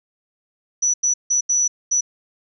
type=tone bursts at uneven times; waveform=sine; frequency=5920 Hz; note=F#8; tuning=in tune; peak=-15 dBFS; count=5; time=0.82-0.94 / 1.03-1.14 / 1.3-1.41 / 1.49-1.68 / 1.91-2.01 s; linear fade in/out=10 ms; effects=none